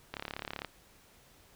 click train, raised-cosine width 0.3 ms, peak -21 dBFS, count 19, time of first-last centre 0.14-0.647 s, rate 35.5 Hz, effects pink hiss -61 dBFS RMS until 1.55 s

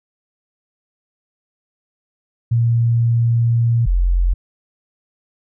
sine tone pair in turn, 117 / 44.26 Hz, A#2 / F1, +7 / +24 cents, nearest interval octave + perfect fourth, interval 1683 cents, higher first, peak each -12 dBFS, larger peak neither, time 2.51-3.86 / 3.86-4.34 s, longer first, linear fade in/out 10 ms, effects none

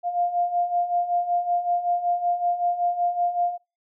sine beating tone pair, 698.5 / 703.8 Hz, F5 / F5, 0 / +13 cents, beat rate 5.3 Hz, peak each -27 / -22 dBFS, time 0.03-3.58 s, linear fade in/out 50 ms, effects noise-tail reverb RT60 0.3 s tail -26 dB re dry

